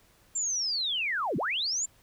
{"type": "linear two-way sweep", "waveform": "sine", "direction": "down then up", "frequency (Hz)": [7390, 122.8, 7390], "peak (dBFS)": -27, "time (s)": [0.35, 1.86], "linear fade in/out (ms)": 10, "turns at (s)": 1.37, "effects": ["pink hiss -62 dBFS RMS until 2.02 s"]}